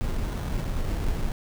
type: noise with sample-and-hold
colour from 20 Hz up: brown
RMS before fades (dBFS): -27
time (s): 0.01-1.32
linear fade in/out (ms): 0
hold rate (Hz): 2450
effects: none